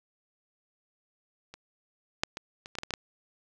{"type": "clicks", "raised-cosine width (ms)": 0.2, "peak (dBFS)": [-27, -8, -19, -25, -24, -13, -19, -17, -12], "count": 9, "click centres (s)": [1.54, 2.235, 2.371, 2.659, 2.753, 2.786, 2.834, 2.907, 2.938], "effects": []}